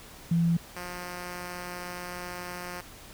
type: tone pair in turn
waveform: sine / 5% pulse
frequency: 168.6 / 177.9 Hz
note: E3 / F3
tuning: +39 / +32 cents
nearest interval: minor second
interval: 93 cents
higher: second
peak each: -21 / -25 dBFS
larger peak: first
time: 0.31-0.57 / 0.76-2.81 s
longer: second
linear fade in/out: 5 ms
effects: pink hiss -48 dBFS RMS until 3.13 s